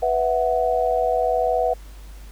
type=chord; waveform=sine; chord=B suspended fourth; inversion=none; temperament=equal; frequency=493.9 / 659.3 / 740 Hz; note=B4 / E5 / F#5; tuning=0 / 0 / 0 cents; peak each=-22 dBFS; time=0.02-1.74 s; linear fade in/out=10 ms; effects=added 50 Hz sine -37 dBFS peak until 2.31 s + pink hiss -50 dBFS RMS until 2.31 s